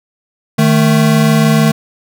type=tone pair together; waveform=square; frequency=154.4 / 220.9 Hz; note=D#3 / A3; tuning=-13 / +7 cents; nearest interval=tritone; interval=620 cents; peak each=-11 dBFS; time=0.58-1.72 s; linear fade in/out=10 ms; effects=none